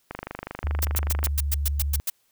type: click train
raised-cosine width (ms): 0.5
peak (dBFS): -17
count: 30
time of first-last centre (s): 0.11-1.27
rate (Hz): 25
type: tone with pitch glide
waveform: sine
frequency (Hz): 73.42 to 71.62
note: D2 to D2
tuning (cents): 0 to -43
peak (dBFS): -23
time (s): 0.64-2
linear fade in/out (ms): 0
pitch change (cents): -43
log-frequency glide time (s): 0.88-1.35
type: noise bursts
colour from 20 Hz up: blue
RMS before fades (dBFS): -25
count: 10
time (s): 0.82-2.1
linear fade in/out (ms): 5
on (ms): 29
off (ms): 110
effects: white hiss -67 dBFS RMS until 2.31 s